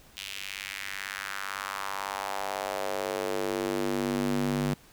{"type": "tone with high-pass filter sweep", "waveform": "square", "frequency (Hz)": 49, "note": "G1", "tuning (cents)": 0, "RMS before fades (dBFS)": -32, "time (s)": [0.17, 4.74], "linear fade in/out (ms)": 0, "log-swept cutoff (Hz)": [3000, 180], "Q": 2.3, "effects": ["pink hiss -56 dBFS RMS until 4.92 s"]}